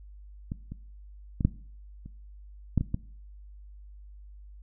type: clicks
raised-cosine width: 5 ms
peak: -20 / -25 / -17 / -8 / -30 / -10 / -16 / -15 dBFS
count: 8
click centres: 0.519 / 0.72 / 1.408 / 1.45 / 2.06 / 2.777 / 2.81 / 2.944 s
effects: noise-tail reverb RT60 0.5 s tail -19 dB re dry + added 50 Hz sine -45 dBFS peak until 4.62 s